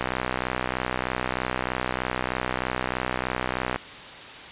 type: click train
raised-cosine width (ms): 0.5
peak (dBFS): -10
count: 238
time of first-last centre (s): 0.01-3.76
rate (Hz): 63.2
effects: white hiss -40 dBFS RMS until 4.51 s + resampled to 8000 Hz